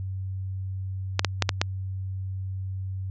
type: clicks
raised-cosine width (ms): 0.2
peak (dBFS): -3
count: 5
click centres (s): 1.194 / 1.247 / 1.423 / 1.492 / 1.615
effects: added 95 Hz sine -29 dBFS peak until 3.1 s + resampled to 16000 Hz